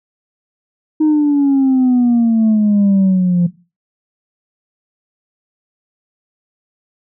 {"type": "exponential sweep", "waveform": "sine", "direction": "down", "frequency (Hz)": [312, 172.6], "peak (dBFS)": -7, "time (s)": [1, 3.47], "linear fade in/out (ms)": 10, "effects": ["noise-tail reverb RT60 0.3 s tail -17 dB re dry", "tanh soft clip ceiling -7 dBFS"]}